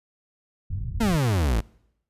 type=low-pass noise; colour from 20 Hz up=white; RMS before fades=-29 dBFS; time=0.7-1.16 s; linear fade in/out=10 ms; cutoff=110 Hz; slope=24 dB/octave
type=exponential sweep; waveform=40% pulse; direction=down; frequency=240 to 49 Hz; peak=-19 dBFS; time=1-1.61 s; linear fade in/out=10 ms
effects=noise-tail reverb RT60 0.8 s tail -25 dB re dry + resampled to 32000 Hz